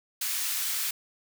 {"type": "high-pass noise", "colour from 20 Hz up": "white", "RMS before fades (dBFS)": -30, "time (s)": [0.21, 0.91], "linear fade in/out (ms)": 5, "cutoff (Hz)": 1600, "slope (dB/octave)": 12, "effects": []}